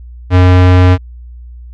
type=tone; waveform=square; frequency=90.9 Hz; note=F#2; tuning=30 cents flat; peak=-4 dBFS; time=0.3-0.98 s; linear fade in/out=50 ms; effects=added 60 Hz sine -28 dBFS peak until 1.73 s + low-pass 3000 Hz 12 dB/octave